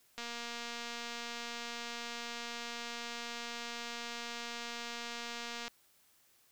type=click train; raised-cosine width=0.2 ms; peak=-25 dBFS; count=1299; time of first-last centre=0.18-5.68 s; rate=236 Hz; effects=white hiss -68 dBFS RMS until 6.51 s